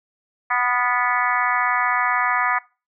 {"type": "harmonic tone with a mistuned harmonic", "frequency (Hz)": 246.9, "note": "B3", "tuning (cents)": 0, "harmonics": [3, 4, 5, 6, 7, 8, 9], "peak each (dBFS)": [-26, -24, -23, -30, -24, -26, -30], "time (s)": [0.5, 2.59], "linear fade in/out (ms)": 10, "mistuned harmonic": 6, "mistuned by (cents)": -42, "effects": ["noise-tail reverb RT60 0.3 s tail -21 dB re dry"]}